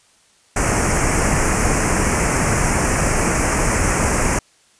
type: band-stop noise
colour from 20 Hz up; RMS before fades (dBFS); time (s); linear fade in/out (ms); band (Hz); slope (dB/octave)
pink; -17; 0.56-4.39; 5; 2500 to 5700; 48
effects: white hiss -55 dBFS RMS until 4.79 s + resampled to 22050 Hz